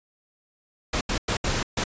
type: noise bursts at uneven times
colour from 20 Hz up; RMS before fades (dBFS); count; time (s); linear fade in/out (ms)
pink; -25; 5; 0.93-1.01 / 1.09-1.18 / 1.28-1.37 / 1.44-1.63 / 1.77-1.84; 5
effects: resampled to 16000 Hz